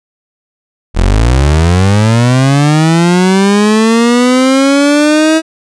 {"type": "linear sweep", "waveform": "30% pulse", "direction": "up", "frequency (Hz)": [38.89, 322.4], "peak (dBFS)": -3, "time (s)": [0.94, 5.42], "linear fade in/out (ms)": 50, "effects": ["resampled to 22050 Hz"]}